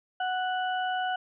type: harmonic tone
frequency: 740 Hz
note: F#5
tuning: in tune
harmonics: 1 / 2 / 4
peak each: -28 / -33 / -39 dBFS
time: 0.2-1.16 s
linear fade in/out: 5 ms
effects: none